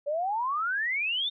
sine exponential sweep, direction up, 560 to 3672 Hz, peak -26 dBFS, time 0.06-1.3 s, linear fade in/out 20 ms, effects none

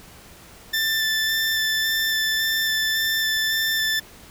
20% pulse tone with vibrato, 1770 Hz, A6, 10 cents sharp, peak -15 dBFS, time 0.73-4 s, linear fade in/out 10 ms, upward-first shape square, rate 1.8 Hz, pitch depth 8 cents each way, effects pink hiss -46 dBFS RMS until 4.3 s

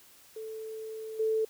sine tone with level steps, 440.1 Hz, A4, in tune, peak -37 / -25 dBFS, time 0.36-1.45 s, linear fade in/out 5 ms, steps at 1.19 s, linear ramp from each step 10 ms, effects white hiss -57 dBFS RMS until 1.49 s

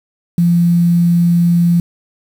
sine tone with quantisation, 172 Hz, F3, 26 cents flat, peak -8 dBFS, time 0.38-1.8 s, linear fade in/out 2 ms, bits 6, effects none

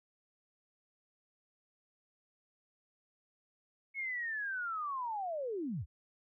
sine linear sweep, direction down, 2207 to 55.9 Hz, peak -35 dBFS, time 3.94-5.86 s, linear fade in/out 50 ms, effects none

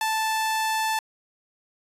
sawtooth tone, 879 Hz, A5, 2 cents flat, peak -19 dBFS, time 0.01-0.99 s, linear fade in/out 2 ms, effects resampled to 32000 Hz

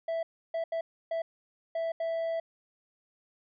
triangle tone bursts at uneven times, 659.3 Hz, E5, in tune, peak -27 dBFS, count 6, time 0.08-0.23 / 0.54-0.64 / 0.72-0.81 / 1.11-1.22 / 1.75-1.92 / 2-2.4 s, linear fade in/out 5 ms, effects resampled to 11025 Hz

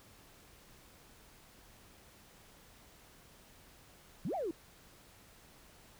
sine exponential two-way sweep, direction up then down, 139.2 to 809 to 305.4 Hz, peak -33 dBFS, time 4.25-4.51 s, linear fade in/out 2 ms, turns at 4.35 s, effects tanh soft clip ceiling -29 dBFS + pink hiss -60 dBFS RMS until 5.99 s

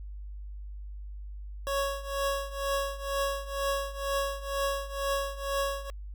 25% pulse tone with tremolo, 554.4 Hz, C#5, in tune, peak -22 dBFS, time 1.67-5.9 s, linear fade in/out 0 ms, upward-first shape triangle, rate 2.1 Hz, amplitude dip 90%, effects added 50 Hz sine -38 dBFS peak until 6.14 s

